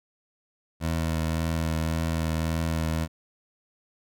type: tone with vibrato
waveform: 20% pulse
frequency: 81 Hz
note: E2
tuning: 30 cents flat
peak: -20 dBFS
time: 0.8-3.08 s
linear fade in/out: 50 ms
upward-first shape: triangle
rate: 1.8 Hz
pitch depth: 26 cents each way
effects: none